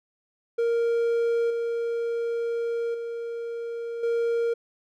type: tone with level steps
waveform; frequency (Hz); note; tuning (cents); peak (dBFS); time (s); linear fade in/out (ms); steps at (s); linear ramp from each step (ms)
triangle; 466.2; A#4; 0; -19 / -23 / -28 / -20; 0.58-4.54; 10; 1.5 / 2.94 / 4.03; 5
effects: none